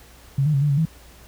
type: tone with pitch steps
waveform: sine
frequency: 137.3 / 152 / 137.4 / 147.4 / 139.6 / 160.7 Hz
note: C#3 / D#3 / C#3 / D3 / C#3 / E3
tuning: -16 / -40 / -15 / +7 / +13 / -44 cents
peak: -16 dBFS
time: 0.38-0.854 s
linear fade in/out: 5 ms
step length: 79 ms
effects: added 60 Hz sine -48 dBFS peak until 1.27 s + pink hiss -49 dBFS RMS until 1.27 s